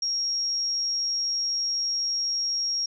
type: tone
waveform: sine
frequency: 5588 Hz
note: F8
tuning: in tune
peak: -24 dBFS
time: 0.02-2.86 s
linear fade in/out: 5 ms
effects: none